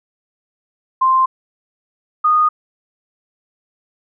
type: tone pair in turn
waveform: sine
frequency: 1046.5 / 1233.1 Hz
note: C6 / D#6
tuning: 0 / -16 cents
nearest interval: minor third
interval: 284 cents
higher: second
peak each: -10 dBFS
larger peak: neither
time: 1.01-1.26 / 2.24-2.49 s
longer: neither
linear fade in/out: 10 ms
effects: none